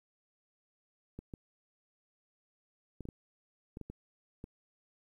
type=clicks; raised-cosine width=3 ms; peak=-30 dBFS; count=9; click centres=1.19 / 1.338 / 3.007 / 3.054 / 3.088 / 3.771 / 3.813 / 3.9 / 4.441 s; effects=11-bit

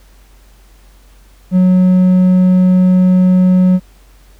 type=tone with hard clipping; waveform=sine; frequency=183.6 Hz; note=F#3; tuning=13 cents flat; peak=-7 dBFS; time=1.51-3.8 s; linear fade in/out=50 ms; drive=3 dB; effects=added 47 Hz sine -41 dBFS peak until 4.39 s + pink hiss -50 dBFS RMS until 4.39 s

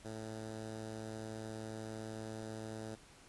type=tone with notch filter; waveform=10% pulse; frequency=110 Hz; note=A2; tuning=in tune; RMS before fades=-45 dBFS; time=0.04-2.96 s; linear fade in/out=20 ms; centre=2400 Hz; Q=0.91; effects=pink hiss -60 dBFS RMS until 3.28 s + resampled to 24000 Hz

